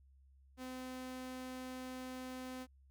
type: tone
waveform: sawtooth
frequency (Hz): 256.2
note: C4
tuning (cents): -36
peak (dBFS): -40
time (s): 0.57-2.67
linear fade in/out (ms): 50
effects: added 67 Hz sine -62 dBFS peak until 2.9 s